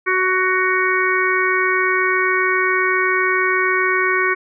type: harmonic tone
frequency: 372.2 Hz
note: F#4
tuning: 10 cents sharp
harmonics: 1 / 3 / 4 / 5 / 6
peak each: -21 / -21 / -21 / -21 / -21 dBFS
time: 0.06-4.35 s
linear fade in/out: 20 ms
effects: none